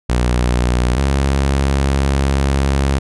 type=tone pair in turn; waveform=sawtooth; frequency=61 / 68.47 Hz; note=B1 / C#2; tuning=-21 / -21 cents; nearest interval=major second; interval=200 cents; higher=second; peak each=-9 dBFS; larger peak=neither; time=0.09-0.96 / 0.96-2.99 s; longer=second; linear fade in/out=10 ms; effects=resampled to 24000 Hz